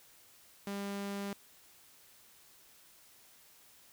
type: tone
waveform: sawtooth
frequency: 200 Hz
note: G3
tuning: 35 cents sharp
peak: -33 dBFS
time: 0.67-1.33 s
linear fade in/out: 2 ms
effects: white hiss -61 dBFS RMS until 3.92 s